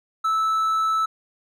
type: tone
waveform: triangle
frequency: 1311 Hz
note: E6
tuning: 10 cents flat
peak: -17 dBFS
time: 0.24-1.06 s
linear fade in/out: 10 ms
effects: none